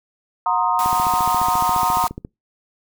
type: chord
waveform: sine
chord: C half-diminished seventh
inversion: second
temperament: equal with one note detuned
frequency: 729 / 932.3 / 1046.5 / 1244.5 Hz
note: Gb5 / Bb5 / C6 / Eb6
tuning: -26 / 0 / 0 / 0 cents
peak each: -23 / -19 / -23 / -23 dBFS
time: 0.46-2.07 s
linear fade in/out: 2 ms
type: noise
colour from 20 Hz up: white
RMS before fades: -30 dBFS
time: 0.79-2.08 s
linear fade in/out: 0 ms
type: click train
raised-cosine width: 3 ms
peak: -17 dBFS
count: 21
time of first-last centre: 0.86-2.249 s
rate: 14.4 Hz
effects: noise-tail reverb RT60 0.2 s tail -26 dB re dry